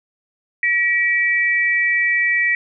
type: tone pair together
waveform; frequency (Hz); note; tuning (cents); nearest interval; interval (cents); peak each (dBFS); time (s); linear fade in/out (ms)
sine; 1925 / 2314; B6 / D7; -45 / -26; minor third; 319; -16 / -19; 0.63-2.55; 2
effects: none